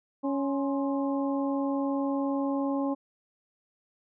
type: harmonic tone with a mistuned harmonic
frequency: 277.2 Hz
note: C#4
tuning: in tune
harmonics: 1 / 2 / 3 / 4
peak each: -27 / -33 / -37 / -39 dBFS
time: 0.23-2.95 s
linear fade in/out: 20 ms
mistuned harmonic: 4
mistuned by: -83 cents
effects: none